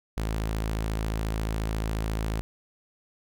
sawtooth tone, 54.2 Hz, A1, 25 cents flat, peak -23 dBFS, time 0.17-2.41 s, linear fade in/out 0 ms, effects none

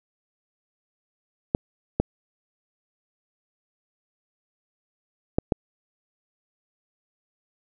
clicks, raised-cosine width 2 ms, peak -6 dBFS, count 4, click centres 1.549 / 2 / 5.385 / 5.522 s, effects none

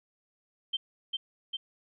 sine tone with echo, 3136 Hz, G7, in tune, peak -27 dBFS, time 0.73-0.77 s, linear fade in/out 10 ms, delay 400 ms, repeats 2, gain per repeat -2 dB, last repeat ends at 1.57 s, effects none

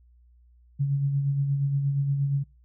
sine tone with tremolo, 139.8 Hz, C#3, 15 cents sharp, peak -20 dBFS, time 0.79-2.44 s, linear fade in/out 20 ms, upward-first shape sine, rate 8.5 Hz, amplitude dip 40%, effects noise-tail reverb RT60 0.3 s tail -25 dB re dry + added 60 Hz sine -54 dBFS peak until 2.64 s

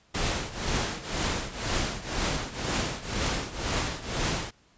pink noise with tremolo, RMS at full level -26 dBFS, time 0.14-4.51 s, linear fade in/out 10 ms, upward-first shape triangle, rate 2 Hz, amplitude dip 85%, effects pink hiss -62 dBFS RMS until 4.77 s + resampled to 16000 Hz

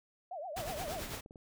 sine tone with vibrato, 667 Hz, E5, 20 cents sharp, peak -39 dBFS, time 0.31-1 s, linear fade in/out 5 ms, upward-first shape triangle, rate 8.3 Hz, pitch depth 300 cents each way
pink noise with tremolo, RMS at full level -40 dBFS, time 0.56-1.21 s, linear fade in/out 10 ms, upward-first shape sine, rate 9.1 Hz, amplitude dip 50%
clicks, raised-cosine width 2 ms, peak -38 dBFS, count 12, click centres 0.618 / 0.725 / 0.841 / 0.882 / 0.915 / 0.963 / 1.034 / 1.094 / 1.139 / 1.261 / 1.309 / 1.358 s
effects none

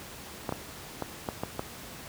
clicks, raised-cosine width 1 ms, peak -16 dBFS, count 6, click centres 0.492 / 0.524 / 1.023 / 1.288 / 1.435 / 1.594 s, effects pink hiss -44 dBFS RMS until 2.08 s + high-pass 60 Hz 12 dB/octave

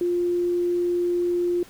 sine tone, 351.1 Hz, F4, 9 cents sharp, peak -20 dBFS, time 0.01-1.63 s, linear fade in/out 2 ms, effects pink hiss -49 dBFS RMS until 1.69 s

